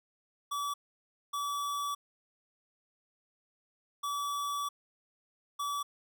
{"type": "tone bursts at uneven times", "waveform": "square", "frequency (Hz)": 1148, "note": "D6", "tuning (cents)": -40, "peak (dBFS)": -33, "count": 4, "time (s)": [[0.51, 0.74], [1.33, 1.95], [4.03, 4.69], [5.59, 5.83]], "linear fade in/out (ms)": 10, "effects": []}